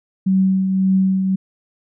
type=tone with tremolo; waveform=sine; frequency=190 Hz; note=F#3; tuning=46 cents sharp; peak=-11 dBFS; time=0.26-1.36 s; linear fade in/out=10 ms; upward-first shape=triangle; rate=1.8 Hz; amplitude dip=45%; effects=none